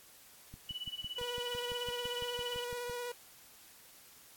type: click train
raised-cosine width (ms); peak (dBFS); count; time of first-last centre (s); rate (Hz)
5; -36; 15; 0.54-2.897; 5.94
type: tone with tremolo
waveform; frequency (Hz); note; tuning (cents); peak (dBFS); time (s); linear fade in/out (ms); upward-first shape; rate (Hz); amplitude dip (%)
sine; 2960; F#7; 0; -36; 0.69-2.64; 2; sine; 17; 90
type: tone with vibrato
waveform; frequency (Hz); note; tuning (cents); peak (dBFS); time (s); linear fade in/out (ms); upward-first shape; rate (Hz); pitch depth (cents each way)
sawtooth; 485.7; B4; -29; -34; 1.18-3.12; 5; sine; 16; 17
effects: white hiss -58 dBFS RMS until 4.36 s + AAC 64 kbps